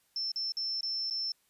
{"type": "tone with dropouts", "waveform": "sine", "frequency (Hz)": 5340, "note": "E8", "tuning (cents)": 22, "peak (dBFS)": -31, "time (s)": [0.16, 1.32], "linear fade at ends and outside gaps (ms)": 2, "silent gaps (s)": [[0.318, 0.359], [0.521, 0.569], [0.809, 0.83], [1.1, 1.108]], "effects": ["white hiss -71 dBFS RMS until 1.49 s", "resampled to 32000 Hz"]}